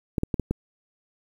clicks, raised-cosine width 3 ms, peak -11 dBFS, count 5, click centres 0.182 / 0.234 / 0.342 / 0.397 / 0.51 s, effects 8-bit

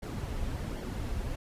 brown noise with flanger, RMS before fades -35 dBFS, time 0.02-1.36 s, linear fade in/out 10 ms, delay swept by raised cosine 0.77 to 6.67 ms, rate 1.3 Hz, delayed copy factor -0.6, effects resampled to 32000 Hz

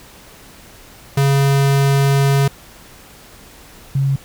square / sine tone pair in turn, 138.59 / 136.84 Hz, C#3 / C#3, 0 / -22 cents, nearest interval unison, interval 22 cents, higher first, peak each -12 / -13 dBFS, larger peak first, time 1.17-2.48 / 3.95-4.16 s, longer first, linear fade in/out 5 ms, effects pink hiss -42 dBFS RMS until 4.24 s

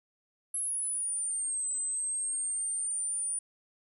sine exponential two-way sweep, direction down then up, 10920 to 8060 to 9430 Hz, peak -30 dBFS, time 0.54-3.39 s, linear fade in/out 5 ms, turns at 1.71 s, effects none

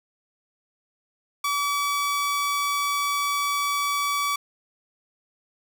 sawtooth tone, 1145 Hz, D6, 44 cents flat, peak -19 dBFS, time 1.44-4.36 s, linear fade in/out 5 ms, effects none

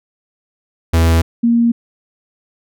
45% pulse / sine tone pair in turn, 82.41 / 234.2 Hz, E2 / A#3, 0 / +8 cents, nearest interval octave + tritone, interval 1808 cents, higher second, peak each -9 dBFS, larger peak neither, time 0.93-1.22 / 1.43-1.72 s, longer neither, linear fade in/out 10 ms, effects none

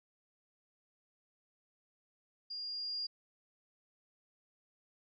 sine tone with level ramp, 4821 Hz, D8, 45 cents sharp, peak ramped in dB -40 to -35 dBFS, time 2.5-3.07 s, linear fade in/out 10 ms, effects none

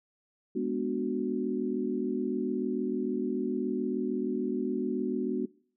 sine chord, G# half-diminished seventh, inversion none, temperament equal, 207.7 / 246.9 / 293.7 / 370 Hz, G#3 / B3 / D4 / F#4, 0 / 0 / 0 / 0 cents, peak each -35 / -32 / -35 / -32 dBFS, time 0.55-5.46 s, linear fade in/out 10 ms, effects noise-tail reverb RT60 0.5 s tail -22 dB re dry

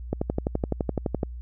click train, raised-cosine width 2 ms, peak -11 dBFS, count 14, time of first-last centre 0.13-1.232 s, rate 11.8 Hz, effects added 60 Hz sine -34 dBFS peak until 1.41 s

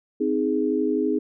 sine chord, Ab major, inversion first, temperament just, 259.6 / 311.5 / 415.3 Hz, C4 / Eb4 / Ab4, -13 / +2 / 0 cents, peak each -25 / -24 / -24 dBFS, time 0.2-1.19 s, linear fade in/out 10 ms, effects none

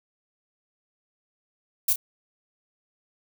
violet noise with echo, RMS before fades -21 dBFS, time 1.88-1.93 s, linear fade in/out 5 ms, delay 30 ms, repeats 1, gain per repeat -9 dB, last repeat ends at 1.96 s, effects none

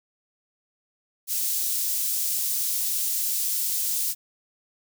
white high-pass noise, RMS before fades -26 dBFS, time 1.27-4.15 s, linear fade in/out 50 ms, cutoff 5700 Hz, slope 12 dB/octave, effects none

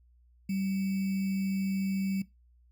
sine tone with sample-and-hold, 193.2 Hz, G3, 25 cents flat, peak -28 dBFS, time 0.49-2.22 s, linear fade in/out 5 ms, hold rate 2450 Hz, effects noise-tail reverb RT60 0.2 s tail -19 dB re dry + added 60 Hz sine -59 dBFS peak until 2.71 s

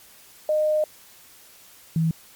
sine tone pair in turn, 613 / 162.36 Hz, D#5 / E3, -26 / -26 cents, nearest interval octave + major seventh, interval 2300 cents, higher first, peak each -18 dBFS, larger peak neither, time 0.49-0.84 / 1.96-2.11 s, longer first, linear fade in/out 2 ms, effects white hiss -50 dBFS RMS until 2.35 s + MP3 96 kbps

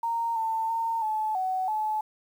sine tone with pitch steps, 925 / 895 / 912 / 865 / 749 / 861 Hz, A#5 / A5 / A#5 / A5 / F#5 / A5, -14 / +29 / -38 / -30 / +21 / -38 cents, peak -25 dBFS, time 0.03-2.01 s, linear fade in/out 5 ms, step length 330 ms, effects 9-bit

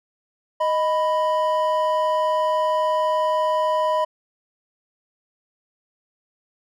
triangle tone pair together, 622.3 / 990.5 Hz, D#5 / B5, 0 / +5 cents, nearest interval minor sixth, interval 805 cents, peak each -19 dBFS, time 0.6-4.05 s, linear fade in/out 10 ms, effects none

